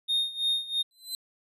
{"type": "tone with tremolo", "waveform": "triangle", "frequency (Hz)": 3688, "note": "A#7", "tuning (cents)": -19, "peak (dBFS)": -21, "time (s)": [0.08, 0.83], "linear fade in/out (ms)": 20, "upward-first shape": "sine", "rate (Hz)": 3, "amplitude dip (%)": 85}
{"type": "tone with exponential growth", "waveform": "sawtooth", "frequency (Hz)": 4046, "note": "B7", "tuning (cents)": 41, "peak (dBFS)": -26, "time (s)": [0.91, 1.15], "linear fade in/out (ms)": 1, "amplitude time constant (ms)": 51}
{"effects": ["resampled to 32000 Hz"]}